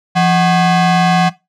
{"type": "ring-modulated tone", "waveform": "45% pulse", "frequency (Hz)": 458.4, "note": "A#4", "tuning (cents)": -29, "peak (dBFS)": -6, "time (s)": [0.15, 1.3], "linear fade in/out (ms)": 20, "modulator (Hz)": 286, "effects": ["noise-tail reverb RT60 0.2 s tail -17 dB re dry", "low-pass 5000 Hz 12 dB/octave"]}